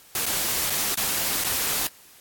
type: noise with dropouts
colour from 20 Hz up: white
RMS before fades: -25 dBFS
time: 0.15-1.87 s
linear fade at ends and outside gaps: 1 ms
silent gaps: 0.255-0.264 / 0.698-0.703 / 0.946-0.973 / 1.438-1.446 s
effects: white hiss -51 dBFS RMS until 2.2 s + AAC 64 kbps